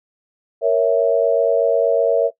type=chord; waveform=sine; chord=A# diminished; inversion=none; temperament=equal; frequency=466.2 / 554.4 / 659.3 Hz; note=A#4 / C#5 / E5; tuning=0 / 0 / 0 cents; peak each=-17 dBFS; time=0.61-2.31 s; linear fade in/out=50 ms; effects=noise-tail reverb RT60 0.1 s tail -20 dB re dry